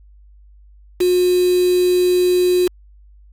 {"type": "tone with quantisation", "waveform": "sine", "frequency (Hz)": 360, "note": "F#4", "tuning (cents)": -47, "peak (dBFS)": -12, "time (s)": [1, 2.68], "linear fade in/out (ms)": 10, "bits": 4, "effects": ["added 50 Hz sine -43 dBFS peak until 3.32 s"]}